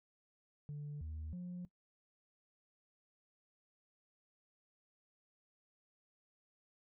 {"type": "tone with pitch steps", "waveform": "sine", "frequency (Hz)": [146.7, 78.2, 178.3], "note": ["D3", "D#2", "F3"], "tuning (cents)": [-2, 9, 36], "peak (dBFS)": -40, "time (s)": [0.69, 1.65], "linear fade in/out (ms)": 0, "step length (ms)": 320, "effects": ["noise-tail reverb RT60 0.1 s tail -19 dB re dry", "tanh soft clip ceiling -40 dBFS"]}